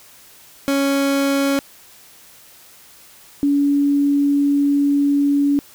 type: tone pair in turn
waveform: 30% pulse / sine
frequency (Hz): 277.2 / 284.3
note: C#4 / C#4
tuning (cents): 0 / +44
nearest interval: unison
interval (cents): 44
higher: second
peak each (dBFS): -13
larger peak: neither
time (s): 0.68-1.59 / 3.43-5.59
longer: second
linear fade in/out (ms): 0
effects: white hiss -46 dBFS RMS until 5.74 s